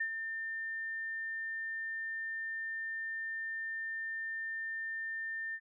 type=tone with ADSR envelope; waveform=sine; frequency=1800 Hz; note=A6; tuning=39 cents sharp; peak=-30 dBFS; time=0-5.6 s; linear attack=8 ms; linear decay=77 ms; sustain=-6 dB; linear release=57 ms; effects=none